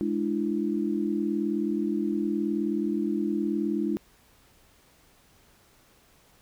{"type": "tone cluster", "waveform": "sine", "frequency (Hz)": [210.1, 298.7, 337.8], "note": ["G#3", "D4", "E4"], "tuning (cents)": [20, 29, 42], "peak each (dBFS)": -29, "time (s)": [0.01, 3.97], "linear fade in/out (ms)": 0, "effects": ["pink hiss -60 dBFS RMS until 6.41 s"]}